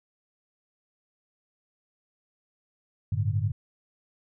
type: chord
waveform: sine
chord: G suspended second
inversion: none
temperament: equal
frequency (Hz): 98 / 110 / 146.83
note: G2 / A2 / D3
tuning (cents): 0 / 0 / 0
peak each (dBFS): -27 / -27 / -32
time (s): 3.12-3.52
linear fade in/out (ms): 5
effects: none